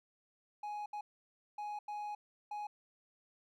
triangle tone bursts at uneven times, 834 Hz, G#5, 7 cents sharp, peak -37 dBFS, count 5, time 0.63-0.86 / 0.93-1.01 / 1.58-1.79 / 1.88-2.15 / 2.51-2.67 s, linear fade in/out 5 ms, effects none

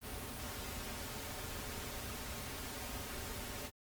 pink noise with comb filter, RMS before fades -44 dBFS, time 0.01-3.71 s, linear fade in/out 50 ms, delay 6 ms, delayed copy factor -0.6, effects Opus 32 kbps

